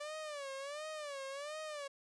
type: tone with vibrato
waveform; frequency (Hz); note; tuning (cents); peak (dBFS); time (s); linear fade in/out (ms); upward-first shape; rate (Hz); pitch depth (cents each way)
sawtooth; 580; D5; -22; -38; 0-1.88; 10; sine; 1.4; 130
effects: resampled to 22050 Hz